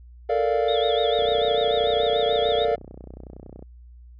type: chord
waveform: triangle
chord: Bb major seventh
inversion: third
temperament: equal with one note detuned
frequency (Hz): 440 / 466.2 / 587.3 / 696.4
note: A4 / Bb4 / D5 / F5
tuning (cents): 0 / 0 / 0 / -5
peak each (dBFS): -23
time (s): 0.29-2.76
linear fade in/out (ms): 10
type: tone with vibrato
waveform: sine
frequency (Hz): 3520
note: A7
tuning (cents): 0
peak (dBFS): -28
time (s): 0.68-2.65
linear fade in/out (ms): 5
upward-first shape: sine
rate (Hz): 6.8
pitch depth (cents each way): 120
type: click train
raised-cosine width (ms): 2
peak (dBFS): -27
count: 76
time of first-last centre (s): 1.19-3.625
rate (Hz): 30.8
effects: added 60 Hz sine -43 dBFS peak until 4.19 s + resampled to 11025 Hz